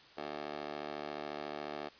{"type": "tone with high-pass filter", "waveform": "15% pulse", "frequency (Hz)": 74.1, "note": "D2", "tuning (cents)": 16, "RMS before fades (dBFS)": -42, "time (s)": [0.17, 1.89], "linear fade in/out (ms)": 10, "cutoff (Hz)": 470, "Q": 2.6, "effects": ["white hiss -58 dBFS RMS until 1.99 s", "resampled to 11025 Hz"]}